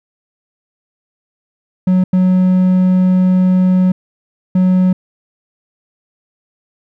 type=tone bursts at uneven times; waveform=triangle; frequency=184.3 Hz; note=F#3; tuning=7 cents flat; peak=-6 dBFS; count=3; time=1.87-2.04 / 2.13-3.92 / 4.55-4.93 s; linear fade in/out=5 ms; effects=none